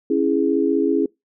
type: chord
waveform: sine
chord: C# minor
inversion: none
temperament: equal with one note detuned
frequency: 274.3 / 329.6 / 415.3 Hz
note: C#4 / E4 / G#4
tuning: -18 / 0 / 0 cents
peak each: -20 dBFS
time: 0.1-1.06 s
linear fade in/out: 5 ms
effects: noise-tail reverb RT60 0.2 s tail -25 dB re dry